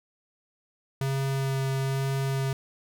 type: tone with vibrato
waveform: square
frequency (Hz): 135.2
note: C#3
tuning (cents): -43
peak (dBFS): -26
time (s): 1.01-2.53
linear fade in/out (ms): 2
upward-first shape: sine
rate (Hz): 1.1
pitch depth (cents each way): 9
effects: none